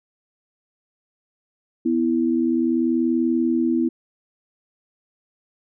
sine tone pair together, 249.1 / 329.6 Hz, B3 / E4, +15 / 0 cents, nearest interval perfect fourth, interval 485 cents, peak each -20 dBFS, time 1.85-3.89 s, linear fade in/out 10 ms, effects none

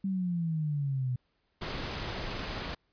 sine exponential sweep, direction down, 196.4 to 123.47 Hz, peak -28 dBFS, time 0.04-1.16 s, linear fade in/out 5 ms
pink noise, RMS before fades -36 dBFS, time 1.61-2.75 s, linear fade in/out 10 ms
effects pink hiss -75 dBFS RMS until 2.92 s + resampled to 11025 Hz

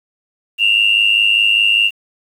sine tone pair together, 2724 / 2829 Hz, F7 / F7, -44 / +22 cents, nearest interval minor second, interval 66 cents, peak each -12 dBFS, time 0.58-1.91 s, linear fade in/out 50 ms, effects tanh soft clip ceiling -3 dBFS + 7-bit

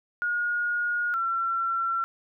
sine tone pair in turn, 1436 / 1355.2 Hz, F6 / E6, +48 / +48 cents, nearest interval minor second, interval 100 cents, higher first, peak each -24 dBFS, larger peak neither, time 0.22-1.14 / 1.14-2.04 s, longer first, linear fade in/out 0 ms, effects none

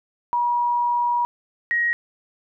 sine tone pair in turn, 961 / 1889 Hz, B5 / A#6, -48 / +22 cents, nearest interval octave, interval 1170 cents, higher second, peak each -18 dBFS, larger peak neither, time 0.33-1.25 / 1.71-1.93 s, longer first, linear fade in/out 0 ms, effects none

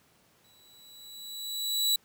sawtooth tone with exponential growth, 3931 Hz, B7, 9 cents flat, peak -19 dBFS, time 0.44-1.96 s, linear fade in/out 5 ms, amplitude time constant 330 ms, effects pink hiss -64 dBFS RMS until 2.04 s + high-pass 100 Hz 12 dB/octave

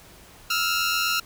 15% pulse tone pair together, 1308.9 / 1396.9 Hz, E6 / F6, -13 / 0 cents, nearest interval minor second, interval 113 cents, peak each -20 / -17 dBFS, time 0.5-1.2 s, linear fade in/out 5 ms, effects pink hiss -49 dBFS RMS until 1.25 s

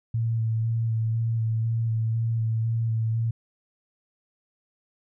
sine tone with vibrato, 113.2 Hz, A2, 50 cents sharp, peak -22 dBFS, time 0.14-3.31 s, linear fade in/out 5 ms, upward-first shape square, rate 2 Hz, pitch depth 17 cents each way, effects none

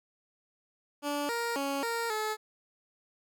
15% pulse tone with pitch steps, 289.7 / 468.4 / 277.8 / 463.8 / 430.9 Hz, D4 / A#4 / C#4 / A#4 / A4, -24 / +8 / +4 / -9 / -36 cents, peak -24 dBFS, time 1.02-2.37 s, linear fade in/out 50 ms, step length 270 ms, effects none

